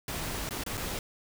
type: noise with dropouts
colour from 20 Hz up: pink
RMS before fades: -35 dBFS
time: 0.08-0.99 s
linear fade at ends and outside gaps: 2 ms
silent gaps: 0.491-0.508 / 0.637-0.663 / 0.772-0.776 s
effects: none